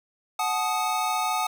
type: chord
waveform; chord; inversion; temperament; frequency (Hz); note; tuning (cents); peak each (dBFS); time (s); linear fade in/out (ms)
square; D# diminished; first; equal with one note detuned; 740 / 864.9 / 1244.5; F#5 / A5 / D#6; 0 / -30 / 0; -29; 0.39-1.47; 5
effects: none